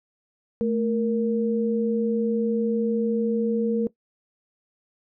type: tone pair together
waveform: sine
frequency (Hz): 220 / 466.8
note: A3 / A#4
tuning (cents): 0 / +2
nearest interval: octave + minor second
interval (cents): 1302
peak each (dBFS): -23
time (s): 0.61-3.87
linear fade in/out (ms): 0
effects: noise-tail reverb RT60 0.1 s tail -18 dB re dry